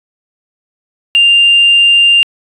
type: tone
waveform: sine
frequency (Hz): 2794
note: F7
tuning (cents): 0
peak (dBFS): -3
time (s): 1.15-2.23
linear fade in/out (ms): 0
effects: tanh soft clip ceiling 0 dBFS